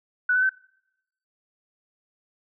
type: tone with pitch steps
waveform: sine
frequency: 1480 / 1507.6 / 1535.7 Hz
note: F#6 / F#6 / G6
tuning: 0 / +32 / -36 cents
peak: -18 dBFS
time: 0.29-0.494 s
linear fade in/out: 5 ms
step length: 68 ms
effects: noise-tail reverb RT60 0.8 s tail -26 dB re dry